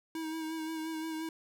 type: tone with vibrato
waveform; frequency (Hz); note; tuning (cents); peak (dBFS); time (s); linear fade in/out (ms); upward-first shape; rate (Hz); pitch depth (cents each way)
square; 319.4; D#4; +45; -36; 0.15-1.29; 2; sine; 5.7; 28
effects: none